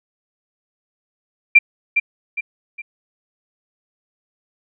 sine tone with echo, 2370 Hz, D7, 15 cents sharp, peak -4 dBFS, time 1.55-1.59 s, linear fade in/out 10 ms, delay 410 ms, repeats 3, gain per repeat -8 dB, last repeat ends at 2.82 s, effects none

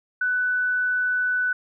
sine tone, 1493 Hz, F#6, 15 cents sharp, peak -20 dBFS, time 0.21-1.53 s, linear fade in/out 5 ms, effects none

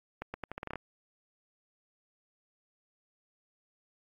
accelerating click train, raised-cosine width 0.5 ms, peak -22 dBFS, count 10, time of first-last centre 0.22-0.757 s, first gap 120 ms, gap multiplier 0.81, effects AAC 64 kbps

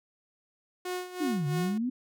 sawtooth tone with tremolo, 362.9 Hz, F#4, 34 cents flat, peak -27 dBFS, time 0.85-1.78 s, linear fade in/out 5 ms, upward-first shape sine, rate 3 Hz, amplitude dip 75%
sine exponential two-way sweep, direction down then up, 329.6 to 140 to 261.5 Hz, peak -27 dBFS, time 1.2-1.9 s, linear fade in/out 10 ms, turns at 1.47 s
effects none

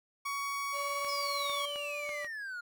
30% pulse tone, 1122 Hz, C#6, 21 cents sharp, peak -31 dBFS, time 0.25-1.66 s, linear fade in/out 10 ms
35% pulse tone with pitch glide, 570 to 588.1 Hz, C#5 to D5, +48 to +2 cents, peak -37 dBFS, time 0.72-2.28 s, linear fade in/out 50 ms, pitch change +54 cents, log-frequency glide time 1.36-2.14 s
clicks, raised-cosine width 0.3 ms, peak -29 dBFS, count 5, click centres 1.047 / 1.497 / 1.759 / 2.092 / 2.246 s
triangle exponential sweep, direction down, 5274 to 1396.9 Hz, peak -36 dBFS, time 1.08-2.61 s, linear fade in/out 10 ms
effects none

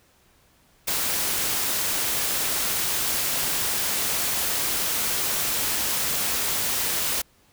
white noise, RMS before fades -25 dBFS, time 0.87-7.22 s, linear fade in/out 10 ms, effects pink hiss -60 dBFS RMS until 7.52 s

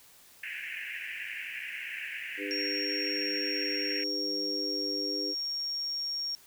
white band-pass noise, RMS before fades -39 dBFS, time 0.43-4.04 s, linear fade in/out 5 ms, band 1600 to 2800 Hz, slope 96 dB/octave
harmonic tone, 100.3 Hz, G2, 40 cents sharp, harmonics 3 / 4 / 5, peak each -37 / -39 / -41 dBFS, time 2.37-5.35 s, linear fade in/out 50 ms
sine tone, 5550 Hz, F8, 12 cents flat, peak -31 dBFS, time 2.51-6.35 s, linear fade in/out 0 ms
effects white hiss -57 dBFS RMS until 6.46 s

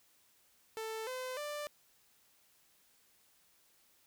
sawtooth tone with pitch steps, 442.6 / 511.4 / 590.8 Hz, A4 / C5 / D5, +10 / -40 / +10 cents, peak -35 dBFS, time 0.77-1.67 s, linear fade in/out 0 ms, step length 300 ms, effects white hiss -69 dBFS RMS until 4.06 s

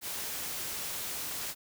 white noise, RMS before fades -37 dBFS, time 0.01-1.55 s, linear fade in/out 50 ms, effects none

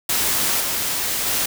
white noise with level steps, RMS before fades -20 / -23 / -21 dBFS, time 0.09-1.46 s, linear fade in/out 5 ms, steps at 0.6 / 1.26 s, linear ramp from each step 10 ms, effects none

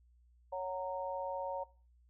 harmonic tone, 185 Hz, F#3, in tune, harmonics 3 / 4 / 5, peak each -39 / -44 / -41 dBFS, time 0.52-1.64 s, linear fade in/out 10 ms, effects noise-tail reverb RT60 0.4 s tail -20 dB re dry + added 60 Hz sine -63 dBFS peak until 2.09 s

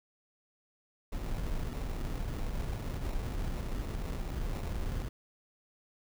brown noise with sample-and-hold, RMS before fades -35 dBFS, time 1.12-5.09 s, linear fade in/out 10 ms, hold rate 1575 Hz, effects none

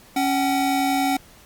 square tone pair together, 275.7 / 755.8 Hz, C#4 / F#5, -9 / +37 cents, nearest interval octave + perfect fourth, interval 1746 cents, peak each -22 dBFS, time 0.16-1.17 s, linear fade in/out 5 ms, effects pink hiss -49 dBFS RMS until 1.45 s + MP3 96 kbps

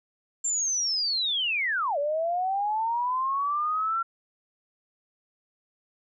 sine linear two-way sweep, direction down then up, 7390 to 562 to 1367 Hz, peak -24 dBFS, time 0.44-4.03 s, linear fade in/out 10 ms, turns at 1.98 s, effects none

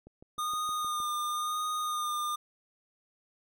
click train, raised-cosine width 2 ms, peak -37 dBFS, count 7, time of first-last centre 0.07-1.002 s, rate 6.44 Hz
square tone with vibrato, 1221 Hz, D#6, 33 cents flat, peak -31 dBFS, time 0.38-2.36 s, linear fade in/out 10 ms, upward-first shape sine, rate 0.95 Hz, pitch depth 23 cents each way
effects none

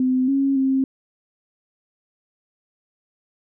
sine tone with pitch steps, 256.7 / 273.8 / 266.4 Hz, C4 / C#4 / C4, -33 / -21 / +31 cents, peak -16 dBFS, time 0-0.84 s, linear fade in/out 2 ms, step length 280 ms, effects none

